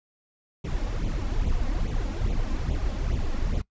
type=noise with flanger; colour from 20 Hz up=brown; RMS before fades=-26 dBFS; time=0.64-3.62 s; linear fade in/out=10 ms; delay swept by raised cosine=0.29 to 3.79 ms; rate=2.4 Hz; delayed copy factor=+0.8; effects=noise-tail reverb RT60 0.1 s tail -21 dB re dry + resampled to 16000 Hz